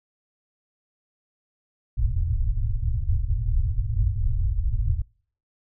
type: low-pass noise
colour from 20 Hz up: pink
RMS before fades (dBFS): -23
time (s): 1.97-5.02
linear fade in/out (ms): 5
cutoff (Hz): 120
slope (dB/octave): 96
effects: noise-tail reverb RT60 0.5 s tail -26 dB re dry